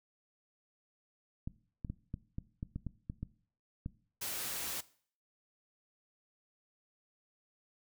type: clicks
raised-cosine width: 5 ms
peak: -26 dBFS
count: 11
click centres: 1.475 / 1.848 / 1.9 / 2.141 / 2.384 / 2.629 / 2.76 / 2.867 / 3.099 / 3.23 / 3.861 s
type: noise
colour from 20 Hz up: white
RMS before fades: -39 dBFS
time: 4.21-4.81 s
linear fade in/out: 10 ms
effects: noise-tail reverb RT60 0.5 s tail -19 dB re dry